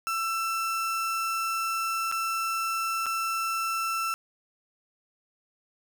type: tone with dropouts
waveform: 35% pulse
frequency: 1335 Hz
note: E6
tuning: 22 cents sharp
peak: -25 dBFS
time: 0.07-4.14 s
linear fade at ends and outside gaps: 0 ms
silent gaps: 2.115-2.123 / 3.059-3.065 s
effects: none